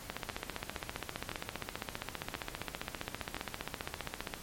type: two click trains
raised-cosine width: 0.3 ms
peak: -19 / -20 dBFS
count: 65 / 4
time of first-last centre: 0.1-4.338 / 0.29-3.367 s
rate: 15.1 / 0.975 Hz
effects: pink hiss -48 dBFS RMS until 4.42 s + MP3 64 kbps